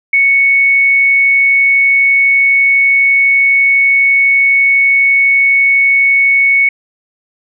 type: tone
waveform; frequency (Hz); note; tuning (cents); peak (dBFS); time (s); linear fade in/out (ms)
sine; 2217; C#7; 0; -6; 0.13-6.69; 5
effects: none